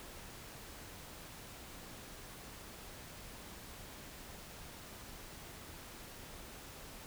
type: silence
effects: pink hiss -51 dBFS RMS until 7.06 s